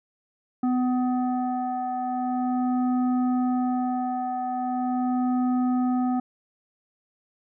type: tone with frequency modulation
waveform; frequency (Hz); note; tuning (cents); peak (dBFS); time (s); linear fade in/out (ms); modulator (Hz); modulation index
sine; 251.2; B3; +30; -22; 0.63-6.2; 5; 502; 1.1
effects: none